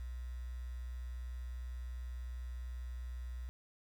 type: tone with quantisation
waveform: sine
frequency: 61.4 Hz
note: B1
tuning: 9 cents flat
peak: -40 dBFS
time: 0-3.49 s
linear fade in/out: 0 ms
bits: 10
effects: none